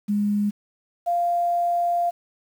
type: tone pair in turn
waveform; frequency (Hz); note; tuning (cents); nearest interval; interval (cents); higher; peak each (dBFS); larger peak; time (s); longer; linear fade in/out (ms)
sine; 206 / 695.1; G#3 / F5; -14 / -8; octave + major sixth; 2106; second; -19; neither; 0.08-0.51 / 1.06-2.11; second; 20
effects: 8-bit